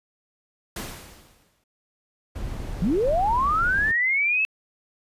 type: noise with exponential decay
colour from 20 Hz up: pink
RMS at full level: -31 dBFS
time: 0.76-1.64 s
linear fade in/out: 5 ms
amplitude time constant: 190 ms
type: noise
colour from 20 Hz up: brown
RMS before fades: -31 dBFS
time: 2.35-3.92 s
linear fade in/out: 10 ms
type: linear sweep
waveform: sine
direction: up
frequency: 155.56 to 2637 Hz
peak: -19 dBFS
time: 2.82-4.45 s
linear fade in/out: 0 ms
effects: resampled to 32000 Hz